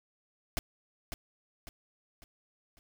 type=noise with echo; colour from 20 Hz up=pink; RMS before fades=-31 dBFS; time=0.57-0.59 s; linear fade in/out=0 ms; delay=550 ms; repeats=4; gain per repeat=-7 dB; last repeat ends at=2.79 s; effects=none